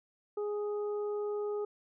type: harmonic tone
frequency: 415.3 Hz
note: G#4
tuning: in tune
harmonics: 1 / 2 / 3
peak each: -32 / -47 / -48 dBFS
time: 0.37-1.65 s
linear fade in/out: 5 ms
effects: none